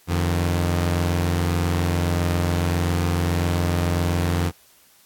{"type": "tone pair together", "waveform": "sawtooth", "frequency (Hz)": [87.31, 152.96], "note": ["F2", "D#3"], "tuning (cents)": [0, -29], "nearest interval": "minor seventh", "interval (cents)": 971, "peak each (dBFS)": [-16, -23], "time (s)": [0.07, 4.52], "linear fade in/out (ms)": 50, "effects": ["white hiss -55 dBFS RMS until 5.05 s", "AAC 64 kbps"]}